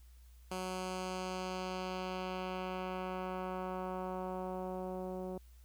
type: tone with low-pass filter sweep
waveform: 10% pulse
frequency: 185 Hz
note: F#3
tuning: in tune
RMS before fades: -40 dBFS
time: 0.51-5.38 s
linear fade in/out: 5 ms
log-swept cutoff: 11000 to 490 Hz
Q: 1
effects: added 60 Hz sine -55 dBFS peak until 5.64 s + white hiss -70 dBFS RMS until 5.64 s